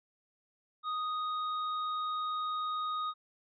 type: tone with hard clipping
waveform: sine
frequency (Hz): 1244.5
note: D#6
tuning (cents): 0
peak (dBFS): -34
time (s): 0.83-3.14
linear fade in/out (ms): 50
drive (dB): 9
effects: resampled to 11025 Hz